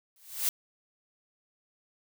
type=noise with exponential growth; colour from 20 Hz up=blue; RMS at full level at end=-24 dBFS; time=0.16-0.49 s; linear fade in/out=2 ms; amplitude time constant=70 ms; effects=none